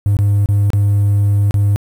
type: tone with dropouts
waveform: triangle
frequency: 101.6 Hz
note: G#2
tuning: 38 cents flat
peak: -7 dBFS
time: 0.06-1.76 s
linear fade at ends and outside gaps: 0 ms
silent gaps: 0.168-0.189 / 0.459-0.488 / 0.703-0.733 / 1.509-1.542 s
effects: tanh soft clip ceiling -4 dBFS + 7-bit